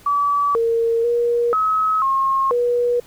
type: tone with pitch steps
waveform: sine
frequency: 1148 / 460.1 / 474.8 / 1281 / 1077 / 483.4 Hz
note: D6 / A#4 / A#4 / E6 / C6 / B4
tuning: -40 / -23 / +32 / -50 / +50 / -37 cents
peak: -15 dBFS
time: 0.06-3 s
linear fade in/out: 5 ms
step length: 490 ms
effects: pink hiss -48 dBFS RMS until 3.06 s